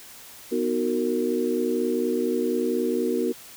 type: chord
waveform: sine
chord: B major seventh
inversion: none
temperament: equal with one note detuned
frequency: 246.9 / 311.1 / 370 / 460.5 Hz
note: B3 / D#4 / F#4 / A#4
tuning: 0 / 0 / 0 / -21 cents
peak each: -27 / -30 / -26 / -27 dBFS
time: 0.51-3.33 s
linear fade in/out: 20 ms
effects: white hiss -45 dBFS RMS until 3.56 s